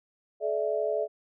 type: chord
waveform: sine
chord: A suspended fourth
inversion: none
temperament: equal with one note detuned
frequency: 429.7 / 587.3 / 659.3 Hz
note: A4 / D5 / E5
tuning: -41 / 0 / 0 cents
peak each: -30 dBFS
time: 0.4-1.08 s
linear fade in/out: 50 ms
effects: none